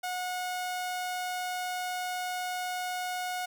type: tone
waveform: sawtooth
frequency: 728 Hz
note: F#5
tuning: 28 cents flat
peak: -28 dBFS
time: 0.03-3.46 s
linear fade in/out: 10 ms
effects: none